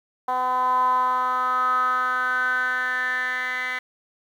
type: tone with band-pass filter sweep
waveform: 10% pulse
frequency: 253.2 Hz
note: B3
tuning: 43 cents sharp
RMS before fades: -23 dBFS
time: 0.28-3.79 s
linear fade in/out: 5 ms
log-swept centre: 880 to 2100 Hz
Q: 7.5
effects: 9-bit